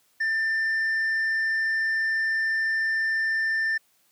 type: tone with tanh clipping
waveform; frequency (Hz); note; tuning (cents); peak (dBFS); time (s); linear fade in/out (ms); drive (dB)
sine; 1787; A6; +26; -23; 0.2-3.78; 10; 3
effects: white hiss -65 dBFS RMS until 4.11 s + high-pass 80 Hz 12 dB/octave